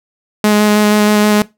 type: tone with vibrato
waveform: sawtooth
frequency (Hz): 210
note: G#3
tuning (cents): +19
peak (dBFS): -4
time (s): 0.44-1.42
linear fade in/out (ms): 2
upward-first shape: square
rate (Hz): 6.3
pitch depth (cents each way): 9
effects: noise-tail reverb RT60 0.2 s tail -19 dB re dry